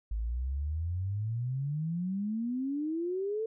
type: exponential sweep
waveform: sine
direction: up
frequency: 51.91 to 451.9 Hz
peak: -30 dBFS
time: 0.11-3.46 s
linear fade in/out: 5 ms
effects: none